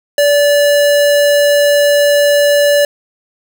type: tone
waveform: square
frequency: 579 Hz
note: D5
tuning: 25 cents flat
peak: -8 dBFS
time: 0.18-2.85 s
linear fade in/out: 2 ms
effects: 7-bit